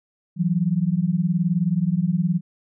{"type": "beating tone pair", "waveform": "sine", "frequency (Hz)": [164.81, 183.81], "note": ["E3", "F#3"], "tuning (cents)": [0, -11], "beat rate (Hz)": 19, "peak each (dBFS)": -21, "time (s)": [0.36, 2.41], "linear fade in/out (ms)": 50, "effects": []}